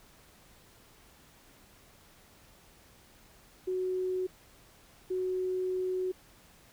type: tone bursts at uneven times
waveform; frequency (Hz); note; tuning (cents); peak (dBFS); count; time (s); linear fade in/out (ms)
sine; 370; F#4; 0; -29; 2; 3.67-4.27 / 5.1-6.12; 10
effects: pink hiss -59 dBFS RMS until 6.72 s